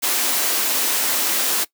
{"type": "high-pass noise", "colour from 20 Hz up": "white", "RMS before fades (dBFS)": -20, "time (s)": [0.02, 1.65], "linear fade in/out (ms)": 20, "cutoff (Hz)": 220, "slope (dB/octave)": 48, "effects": ["noise-tail reverb RT60 0.1 s tail -20 dB re dry"]}